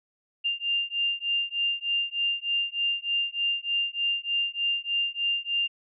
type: beating tone pair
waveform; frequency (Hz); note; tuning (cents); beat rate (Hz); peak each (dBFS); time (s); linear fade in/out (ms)
sine; 2794 / 2797.3; F7 / F7; 0 / +2; 3.3; -28; 0.44-5.68; 20
effects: none